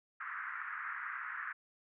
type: band-pass noise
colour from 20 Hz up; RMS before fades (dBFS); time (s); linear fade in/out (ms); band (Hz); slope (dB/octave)
pink; -42; 0.2-1.53; 10; 1200 to 1900; 48
effects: none